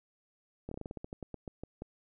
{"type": "slowing click train", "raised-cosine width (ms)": 2, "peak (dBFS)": -27, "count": 15, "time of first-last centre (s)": [0.69, 1.82], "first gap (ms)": 24, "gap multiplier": 1.17, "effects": []}